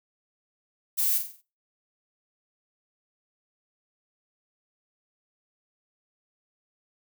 violet noise with echo, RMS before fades -25 dBFS, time 0.97-1.19 s, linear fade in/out 20 ms, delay 46 ms, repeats 5, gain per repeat -7 dB, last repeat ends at 1.42 s, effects noise-tail reverb RT60 0.3 s tail -19 dB re dry

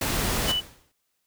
pink noise, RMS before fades -26 dBFS, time 0.01-0.52 s, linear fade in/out 5 ms
sine tone, 2976 Hz, F#7, 9 cents sharp, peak -23 dBFS, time 0.47-0.61 s, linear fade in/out 20 ms
pink noise with exponential decay, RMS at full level -30 dBFS, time 0.48-0.92 s, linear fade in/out 5 ms, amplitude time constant 95 ms
effects white hiss -75 dBFS RMS until 1.26 s

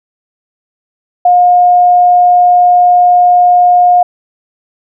sine tone, 714 Hz, F5, 38 cents sharp, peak -3 dBFS, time 1.25-4.03 s, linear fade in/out 5 ms, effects none

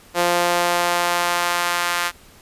sawtooth tone with high-pass filter sweep, 174.61 Hz, F3, in tune, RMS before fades -20 dBFS, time 0.14-2.12 s, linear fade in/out 50 ms, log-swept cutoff 520 to 1300 Hz, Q 1.2, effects pink hiss -48 dBFS RMS until 2.41 s + resampled to 32000 Hz

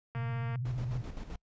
sine tone with vibrato, 123.6 Hz, B2, 2 cents sharp, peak -32 dBFS, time 0.15-1.02 s, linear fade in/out 10 ms, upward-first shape triangle, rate 15 Hz, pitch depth 150 cents each way
click train, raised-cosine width 0.5 ms, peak -30 dBFS, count 95, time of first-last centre 0.15-0.557 s, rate 231 Hz
brown noise with tremolo, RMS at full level -40 dBFS, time 0.65-1.36 s, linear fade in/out 5 ms, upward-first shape square, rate 7.7 Hz, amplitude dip 55%
effects noise-tail reverb RT60 0.1 s tail -26 dB re dry + resampled to 16000 Hz

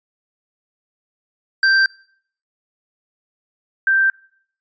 square / sine tone pair in turn, 1568 / 1568 Hz, G6 / G6, 0 / 0 cents, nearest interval unison, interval 0 cents, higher neither, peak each -12 dBFS, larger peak neither, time 1.63-1.86 / 3.87-4.1 s, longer neither, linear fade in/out 2 ms, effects noise-tail reverb RT60 0.6 s tail -25 dB re dry + resampled to 16000 Hz

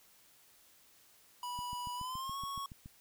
square tone with pitch glide, 980 to 1106.4 Hz, B5 to C#6, -14 to -4 cents, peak -39 dBFS, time 1.43-2.66 s, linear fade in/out 2 ms, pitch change +210 cents, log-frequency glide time 1.95-2.38 s
click train, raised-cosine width 5 ms, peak -36 dBFS, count 10, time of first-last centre 1.59-2.859 s, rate 7.09 Hz
effects white hiss -64 dBFS RMS until 3 s

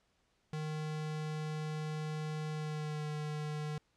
square tone with pitch glide, 154.2 to 151.2 Hz, D#3 to D#3, -15 to -49 cents, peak -37 dBFS, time 0.53-3.78 s, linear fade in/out 2 ms, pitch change -34 cents, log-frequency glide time 2.51-3.06 s, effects pink hiss -75 dBFS RMS until 3.96 s + low-pass 7000 Hz 12 dB/octave

